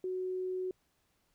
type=tone; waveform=sine; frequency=370 Hz; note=F#4; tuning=in tune; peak=-33 dBFS; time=0.04-0.71 s; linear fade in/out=2 ms; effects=pink hiss -75 dBFS RMS until 1.34 s